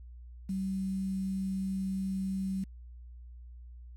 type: tone with quantisation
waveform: sine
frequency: 191.4 Hz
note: G3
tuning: 41 cents flat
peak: -30 dBFS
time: 0.49-2.64 s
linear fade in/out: 5 ms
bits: 9
effects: added 60 Hz sine -45 dBFS peak until 3.96 s + MP3 64 kbps